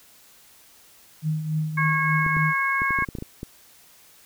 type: tone with tremolo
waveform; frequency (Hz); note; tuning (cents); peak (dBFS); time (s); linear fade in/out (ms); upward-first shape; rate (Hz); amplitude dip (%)
sine; 155.56; D#3; 0; -20; 1.22-2.54; 50; triangle; 3.5; 65
type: harmonic tone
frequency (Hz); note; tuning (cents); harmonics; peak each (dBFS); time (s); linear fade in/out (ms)
546; C#5; -26; 2 / 3 / 4; -25 / -25 / -25; 1.77-3.05; 10
type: clicks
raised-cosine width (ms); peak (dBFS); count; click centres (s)
3; -19; 11; 2.264 / 2.368 / 2.819 / 2.907 / 2.988 / 3.023 / 3.088 / 3.152 / 3.186 / 3.224 / 3.431
effects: white hiss -53 dBFS RMS until 4.25 s